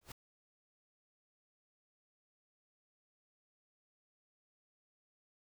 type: noise with exponential growth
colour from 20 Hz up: pink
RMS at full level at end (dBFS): -43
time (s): 0.01-0.12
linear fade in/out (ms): 5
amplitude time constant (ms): 23
effects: none